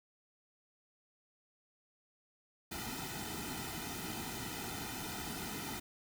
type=noise with comb filter; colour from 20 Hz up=pink; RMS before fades=-42 dBFS; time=2.71-5.8 s; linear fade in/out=10 ms; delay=1.8 ms; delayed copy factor=-1; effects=none